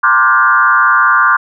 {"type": "tone with frequency modulation", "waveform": "sine", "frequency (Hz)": 1300, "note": "E6", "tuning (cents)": -24, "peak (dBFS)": -6, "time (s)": [0.03, 1.37], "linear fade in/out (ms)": 10, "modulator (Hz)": 125, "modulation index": 2.2, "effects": []}